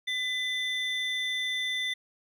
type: tone pair together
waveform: triangle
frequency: 2010 / 3543 Hz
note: B6 / A7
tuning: +30 / +11 cents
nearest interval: minor seventh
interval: 981 cents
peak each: -29 / -30 dBFS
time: 0.07-1.94 s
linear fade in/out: 10 ms
effects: none